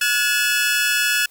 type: tone cluster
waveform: sawtooth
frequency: 1448 / 1700 / 2617 Hz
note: F#6 / G#6 / E7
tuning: -38 / +40 / -13 cents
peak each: -18 dBFS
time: 0.01-1.26 s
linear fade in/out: 5 ms
effects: white hiss -53 dBFS RMS until 1.3 s